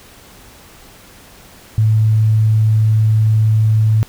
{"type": "tone", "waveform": "sine", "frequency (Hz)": 109.2, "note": "A2", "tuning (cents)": -13, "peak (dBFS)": -9, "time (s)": [1.78, 4.03], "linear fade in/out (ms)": 0, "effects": ["pink hiss -42 dBFS RMS until 4.08 s"]}